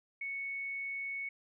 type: tone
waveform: sine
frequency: 2215 Hz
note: C#7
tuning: 2 cents flat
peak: -36 dBFS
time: 0.21-1.29 s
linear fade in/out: 5 ms
effects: none